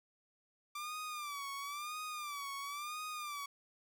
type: tone with vibrato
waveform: sawtooth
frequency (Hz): 1174.7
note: D6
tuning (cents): 0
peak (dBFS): -37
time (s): 0.75-3.46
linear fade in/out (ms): 5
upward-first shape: sine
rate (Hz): 0.98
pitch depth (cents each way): 100
effects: none